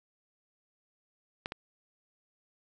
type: clicks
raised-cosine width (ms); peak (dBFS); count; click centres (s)
0.3; -18 / -21; 2; 1.459 / 1.521
effects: none